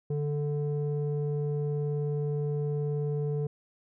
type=tone with low-pass filter; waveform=square; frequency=146.83 Hz; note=D3; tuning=in tune; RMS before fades=-30 dBFS; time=0.1-3.47 s; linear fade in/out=5 ms; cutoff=400 Hz; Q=2.5; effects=none